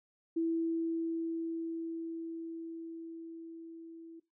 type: tone with level ramp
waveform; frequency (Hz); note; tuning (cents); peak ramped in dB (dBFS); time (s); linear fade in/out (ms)
sine; 329.6; E4; 0; -28 to -47; 0.36-4.2; 10
effects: noise-tail reverb RT60 0.2 s tail -17 dB re dry